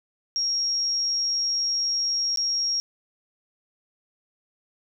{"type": "tone with dropouts", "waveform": "sine", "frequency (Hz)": 5588, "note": "F8", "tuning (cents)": 0, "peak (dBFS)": -22, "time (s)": [0.36, 2.8], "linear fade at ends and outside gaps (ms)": 0, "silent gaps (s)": [2.36, 2.373], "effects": []}